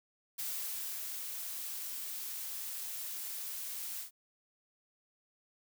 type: noise with ADSR envelope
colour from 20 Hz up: blue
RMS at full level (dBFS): -38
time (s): 0.38-4.11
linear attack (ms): 14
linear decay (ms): 720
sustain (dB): -3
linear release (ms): 110
effects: none